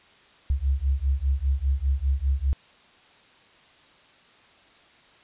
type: beating tone pair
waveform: sine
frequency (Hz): 65.7 / 70.7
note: C2 / C#2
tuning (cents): +8 / +35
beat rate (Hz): 5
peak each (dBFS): -24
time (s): 0.5-2.53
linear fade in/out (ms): 0
effects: white hiss -55 dBFS RMS until 5.23 s + resampled to 8000 Hz